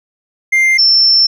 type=tone pair in turn; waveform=triangle / sine; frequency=2101 / 5368 Hz; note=C7 / E8; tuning=+7 / +31 cents; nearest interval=octave + major third; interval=1624 cents; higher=second; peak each=-6 dBFS; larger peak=neither; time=0.52-0.78 / 0.78-1.27 s; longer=second; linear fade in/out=10 ms; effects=none